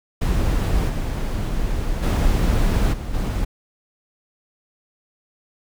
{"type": "noise with level steps", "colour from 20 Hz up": "brown", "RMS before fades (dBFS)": [-19, -23, -17, -28, -22], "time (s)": [0.21, 3.45], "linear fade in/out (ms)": 10, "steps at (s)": [0.88, 2.02, 2.92, 3.13], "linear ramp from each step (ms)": 20, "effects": []}